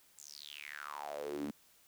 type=tone with high-pass filter sweep; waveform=sawtooth; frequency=73.2 Hz; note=D2; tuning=5 cents flat; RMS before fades=-44 dBFS; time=0.18-1.51 s; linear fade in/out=5 ms; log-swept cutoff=7600 to 230 Hz; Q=7.6; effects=white hiss -66 dBFS RMS until 1.87 s